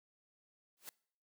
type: noise with exponential growth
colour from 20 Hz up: white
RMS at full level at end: -44 dBFS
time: 0.77-0.89 s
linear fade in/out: 0 ms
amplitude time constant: 25 ms
effects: noise-tail reverb RT60 0.6 s tail -24 dB re dry + high-pass 150 Hz 12 dB/octave